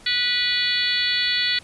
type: harmonic tone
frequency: 490 Hz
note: B4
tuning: 14 cents flat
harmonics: 3 / 4 / 5 / 6 / 7 / 8 / 9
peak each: -31 / -25 / -30 / -31 / -25 / -27 / -25 dBFS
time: 0.06-1.59 s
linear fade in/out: 5 ms
effects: pink hiss -48 dBFS RMS until 1.63 s + resampled to 24000 Hz